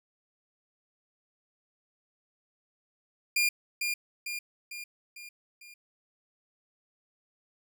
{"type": "tone with echo", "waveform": "sawtooth", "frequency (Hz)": 2409, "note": "D7", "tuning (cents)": 43, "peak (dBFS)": -20, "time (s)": [3.36, 3.49], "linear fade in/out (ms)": 5, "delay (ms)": 450, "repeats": 5, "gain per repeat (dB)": -5, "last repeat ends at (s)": 5.74, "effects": []}